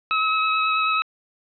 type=tone with vibrato; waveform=25% pulse; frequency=1284 Hz; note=E6; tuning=46 cents flat; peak=-15 dBFS; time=0.11-1.02 s; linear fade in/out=0 ms; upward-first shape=triangle; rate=9.3 Hz; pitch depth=15 cents each way; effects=resampled to 11025 Hz